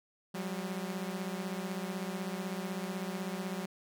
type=beating tone pair; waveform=sawtooth; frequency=182.2 / 198.2 Hz; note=F#3 / G3; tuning=-26 / +19 cents; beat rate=16 Hz; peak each=-34 / -35 dBFS; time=0.34-3.66 s; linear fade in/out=10 ms; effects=none